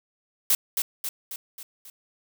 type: noise with echo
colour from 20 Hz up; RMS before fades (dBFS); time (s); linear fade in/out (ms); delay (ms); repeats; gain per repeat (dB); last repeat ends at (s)
blue; -20; 0.5-0.55; 2; 270; 5; -5; 1.9
effects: none